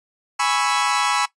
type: chord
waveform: sawtooth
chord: C# minor seventh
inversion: second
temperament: equal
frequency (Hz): 830.6 / 987.8 / 1108.7 / 1318.5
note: G#5 / B5 / C#6 / E6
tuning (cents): 0 / 0 / 0 / 0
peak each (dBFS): -20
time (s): 0.39-1.26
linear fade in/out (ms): 10
effects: noise-tail reverb RT60 0.1 s tail -17 dB re dry + resampled to 22050 Hz